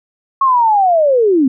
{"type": "linear sweep", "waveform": "sine", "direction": "down", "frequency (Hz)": [1102, 247.3], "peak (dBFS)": -8, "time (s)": [0.41, 1.48], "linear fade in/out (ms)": 5, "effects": []}